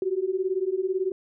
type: beating tone pair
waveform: sine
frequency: 366.3 / 384.3 Hz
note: F#4 / G4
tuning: -17 / -34 cents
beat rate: 18 Hz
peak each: -27 / -26 dBFS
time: 0.02-1.12 s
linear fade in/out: 2 ms
effects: none